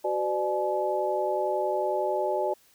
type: tone cluster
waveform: sine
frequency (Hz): 374.3 / 505 / 596 / 853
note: F#4 / B4 / D5 / G#5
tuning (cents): +20 / +39 / +25 / +46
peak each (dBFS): -30 / -33 / -28 / -30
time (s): 0.04-2.54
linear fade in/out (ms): 10
effects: white hiss -61 dBFS RMS until 2.74 s